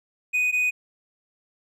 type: tone pair in turn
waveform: triangle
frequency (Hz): 2489 / 2489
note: D#7 / D#7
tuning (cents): 0 / 0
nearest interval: unison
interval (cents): 0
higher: neither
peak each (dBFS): -18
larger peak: neither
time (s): 0.33-0.52 / 0.52-0.71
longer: neither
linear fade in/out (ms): 20
effects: none